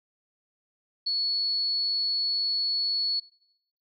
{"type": "tone", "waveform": "sine", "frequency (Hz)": 4398, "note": "C#8", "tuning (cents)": -14, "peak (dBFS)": -24, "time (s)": [1.06, 3.2], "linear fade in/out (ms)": 10, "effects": ["noise-tail reverb RT60 0.8 s tail -22 dB re dry", "MP3 32 kbps"]}